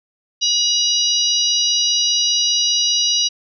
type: harmonic tone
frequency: 965 Hz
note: B5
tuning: 40 cents flat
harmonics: 3 / 4 / 5 / 6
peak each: -20 / -20 / -20 / -20 dBFS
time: 0.41-3.29 s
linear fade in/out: 20 ms
effects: none